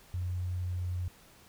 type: tone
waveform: sine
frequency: 89.9 Hz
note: F#2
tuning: 49 cents flat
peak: -31 dBFS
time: 0.14-1.08 s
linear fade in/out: 0 ms
effects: pink hiss -58 dBFS RMS until 1.48 s